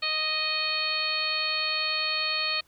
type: harmonic tone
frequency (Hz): 622.3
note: D#5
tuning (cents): 0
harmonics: 1 / 2 / 3 / 4 / 5 / 6 / 7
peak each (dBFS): -40 / -35 / -37 / -30 / -35 / -36 / -29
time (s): 0.02-2.61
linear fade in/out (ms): 10
effects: pink hiss -63 dBFS RMS until 2.67 s